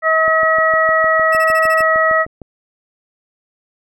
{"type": "harmonic tone", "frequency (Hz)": 640, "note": "D#5", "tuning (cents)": 49, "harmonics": [1, 2, 3], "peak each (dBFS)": [-15, -15, -15], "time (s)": [0.02, 2.26], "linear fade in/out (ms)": 50}
{"type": "click train", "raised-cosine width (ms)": 2, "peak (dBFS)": -19, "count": 15, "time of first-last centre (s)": [0.28, 2.417], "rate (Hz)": 6.55}
{"type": "tone bursts", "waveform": "sawtooth", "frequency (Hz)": 2637, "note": "E7", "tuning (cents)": 0, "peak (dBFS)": -22, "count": 7, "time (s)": [1.32, 1.821], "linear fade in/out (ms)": 10, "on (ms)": 51, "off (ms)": 24}
{"effects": []}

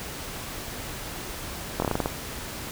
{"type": "slowing click train", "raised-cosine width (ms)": 1, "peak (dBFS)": -10, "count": 8, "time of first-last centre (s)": [1.8, 2.059], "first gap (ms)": 22, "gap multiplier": 1.17, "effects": ["pink hiss -36 dBFS RMS until 2.71 s"]}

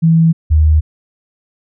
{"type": "tone pair in turn", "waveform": "sine", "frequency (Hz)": [163.7, 77.39], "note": ["E3", "D#2"], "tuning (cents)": [-12, -9], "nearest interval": "octave + minor second", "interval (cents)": 1297, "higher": "first", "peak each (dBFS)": -6, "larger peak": "neither", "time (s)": [[0.02, 0.33], [0.5, 0.81]], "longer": "neither", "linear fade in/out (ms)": 20, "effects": []}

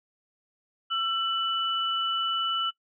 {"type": "tone pair together", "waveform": "sine", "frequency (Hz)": [1340.6, 2975], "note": ["E6", "F#7"], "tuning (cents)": [29, 9], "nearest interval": "octave + major second", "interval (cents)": 1380, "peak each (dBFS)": -28, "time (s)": [0.9, 2.71], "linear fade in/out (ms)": 20, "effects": ["noise-tail reverb RT60 0.1 s tail -20 dB re dry"]}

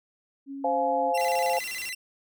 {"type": "tone", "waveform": "sine", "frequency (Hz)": 275.6, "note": "C#4", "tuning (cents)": -10, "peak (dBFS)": -34, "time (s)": [0.46, 1.13], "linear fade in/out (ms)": 50}
{"type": "chord", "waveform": "sine", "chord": "F minor", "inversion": "second", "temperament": "equal with one note detuned", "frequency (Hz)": [523.3, 698.5, 845.1], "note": ["C5", "F5", "Ab5"], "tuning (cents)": [0, 0, 30], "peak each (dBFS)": -27, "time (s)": [0.64, 1.59], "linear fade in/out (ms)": 5}
{"type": "tone with vibrato", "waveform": "sawtooth", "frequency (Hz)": 2349, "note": "D7", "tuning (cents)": 0, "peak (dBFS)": -29, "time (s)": [1.14, 1.95], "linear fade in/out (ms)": 10, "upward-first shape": "square", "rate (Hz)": 14, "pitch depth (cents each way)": 260}
{"type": "noise", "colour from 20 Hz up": "white", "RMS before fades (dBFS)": -43, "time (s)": [1.19, 1.9], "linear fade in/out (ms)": 10}
{"effects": []}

